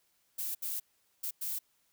violet noise bursts at uneven times, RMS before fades -36 dBFS, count 4, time 0.38-0.55 / 0.62-0.8 / 1.23-1.31 / 1.41-1.59 s, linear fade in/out 10 ms, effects white hiss -73 dBFS RMS until 1.92 s

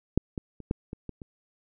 clicks, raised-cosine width 3 ms, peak -8 / -19 / -29 / -13 / -23 / -23 / -28 dBFS, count 7, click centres 0.176 / 0.378 / 0.603 / 0.711 / 0.931 / 1.093 / 1.218 s, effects none

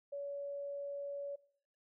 sine tone, 566 Hz, C#5, 36 cents sharp, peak -39 dBFS, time 0.12-1.36 s, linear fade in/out 10 ms, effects noise-tail reverb RT60 0.7 s tail -22 dB re dry

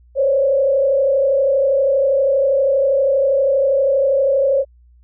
sine tone with frequency modulation, 546 Hz, C#5, 26 cents flat, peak -12 dBFS, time 0.15-4.65 s, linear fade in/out 50 ms, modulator 32.5 Hz, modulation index 0.86, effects added 60 Hz sine -46 dBFS peak until 5.03 s

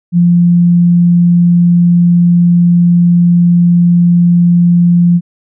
sine tone, 173.7 Hz, F3, 9 cents flat, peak -4 dBFS, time 0.12-5.21 s, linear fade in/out 50 ms, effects none

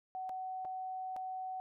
sine tone with dropouts, 750 Hz, F#5, 23 cents sharp, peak -38 dBFS, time 0.15-1.6 s, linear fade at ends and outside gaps 0 ms, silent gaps 0.293-0.296 / 0.648-0.652 / 1.162-1.165 s, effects none

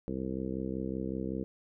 harmonic tone, 65.3 Hz, C2, 3 cents flat, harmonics 1 / 2 / 3 / 4 / 5 / 6 / 7 / 8, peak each -44 / -44 / -37 / -40 / -39 / -44 / -41 / -47 dBFS, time 0.08-1.44 s, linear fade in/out 0 ms, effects none

